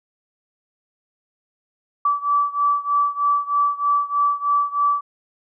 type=beating tone pair; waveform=sine; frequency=1154 / 1157.2 Hz; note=D6 / D6; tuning=-31 / -26 cents; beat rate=3.2 Hz; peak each=-19 / -21 dBFS; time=2.05-5.01 s; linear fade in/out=5 ms; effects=none